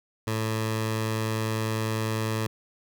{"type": "tone with notch filter", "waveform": "15% pulse", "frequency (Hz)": 110, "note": "A2", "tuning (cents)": 0, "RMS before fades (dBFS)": -28, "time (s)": [0.27, 2.47], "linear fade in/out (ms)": 5, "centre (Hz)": 270, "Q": 1.6, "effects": []}